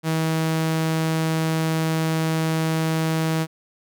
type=tone; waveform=sawtooth; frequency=160.4 Hz; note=E3; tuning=47 cents flat; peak=-16 dBFS; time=0.03-3.47 s; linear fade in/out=50 ms; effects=none

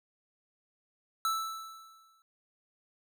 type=tone with exponential decay; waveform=square; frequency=1318.5 Hz; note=E6; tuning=in tune; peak=-27 dBFS; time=1.25-2.22 s; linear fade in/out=1 ms; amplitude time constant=210 ms; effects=none

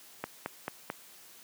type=click train; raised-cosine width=0.5 ms; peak=-18 dBFS; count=4; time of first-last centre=0.24-0.901 s; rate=4.54 Hz; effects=white hiss -54 dBFS RMS until 1.43 s + high-pass 150 Hz 12 dB/octave

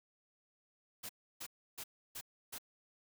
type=noise bursts; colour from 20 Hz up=white; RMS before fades=-45 dBFS; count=5; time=1.03-2.585 s; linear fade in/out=10 ms; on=63 ms; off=310 ms; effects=none

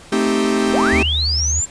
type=chord; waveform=45% pulse; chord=A half-diminished seventh; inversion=none; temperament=equal; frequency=220 / 261.6 / 311.1 / 392 Hz; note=A3 / C4 / Eb4 / G4; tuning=0 / 0 / 0 / 0 cents; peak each=-20 / -21 / -23 / -19 dBFS; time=0.12-1.03 s; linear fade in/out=5 ms
type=click train; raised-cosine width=5 ms; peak=-26 dBFS; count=17; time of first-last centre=0.68-1.056 s; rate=42.6 Hz
type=linear sweep; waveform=sine; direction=up; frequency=327.3 to 7459 Hz; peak=-17 dBFS; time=0.72-1.66 s; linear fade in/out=20 ms
type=tone; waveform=sine; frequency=76.2 Hz; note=D#2; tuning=36 cents flat; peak=-19 dBFS; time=0.92-1.61 s; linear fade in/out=10 ms
effects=pink hiss -41 dBFS RMS until 1.7 s + resampled to 22050 Hz

